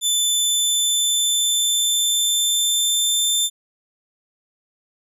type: tone with pitch glide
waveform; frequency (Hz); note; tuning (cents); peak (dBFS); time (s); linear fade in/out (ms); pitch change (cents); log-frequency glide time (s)
20% pulse; 3520 to 3563; A7 to A7; 0 to +21; -11; 0.01-3.5; 50; +21; 0.36-3.29
effects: none